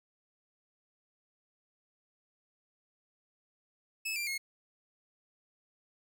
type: tone with pitch steps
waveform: sawtooth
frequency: 2601 / 2371 / 2162 Hz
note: E7 / D7 / C#7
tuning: -24 / +16 / -44 cents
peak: -30 dBFS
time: 4.05-4.38 s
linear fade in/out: 10 ms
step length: 110 ms
effects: none